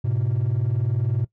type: tone pair together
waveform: triangle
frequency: 106.8 / 127.01 Hz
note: G#2 / B2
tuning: +49 / +49 cents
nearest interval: minor third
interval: 300 cents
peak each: -20 dBFS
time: 0.04-1.25 s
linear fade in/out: 10 ms
effects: noise-tail reverb RT60 0.1 s tail -18 dB re dry + tanh soft clip ceiling -14 dBFS